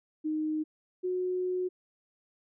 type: tone pair in turn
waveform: sine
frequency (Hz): 309.5 / 365.4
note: D#4 / F#4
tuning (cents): -9 / -22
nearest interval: minor third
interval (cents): 287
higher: second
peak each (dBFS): -28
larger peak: neither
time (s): 0.24-0.64 / 1.03-1.69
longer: second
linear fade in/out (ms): 20
effects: none